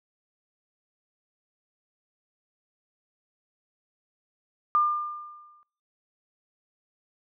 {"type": "tone with exponential decay", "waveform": "sine", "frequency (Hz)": 1200, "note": "D6", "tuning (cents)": 37, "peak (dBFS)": -17, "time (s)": [4.75, 5.63], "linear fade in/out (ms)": 0, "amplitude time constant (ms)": 190, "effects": ["noise-tail reverb RT60 0.6 s tail -26 dB re dry"]}